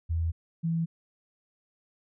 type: tone pair in turn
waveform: sine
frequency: 82.6 / 165.2 Hz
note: E2 / E3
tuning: +4 / +4 cents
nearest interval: octave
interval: 1200 cents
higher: second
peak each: -25 dBFS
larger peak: neither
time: 0.09-0.32 / 0.63-0.86 s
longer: neither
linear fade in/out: 20 ms
effects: none